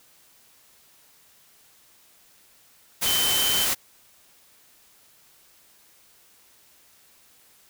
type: tone in noise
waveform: sine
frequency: 3074 Hz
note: G7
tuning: 35 cents flat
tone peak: -24 dBFS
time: 3.05-3.66 s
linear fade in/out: 20 ms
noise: white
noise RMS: -24 dBFS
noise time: 3.01-3.75 s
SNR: -3 dB
effects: white hiss -57 dBFS RMS until 7.69 s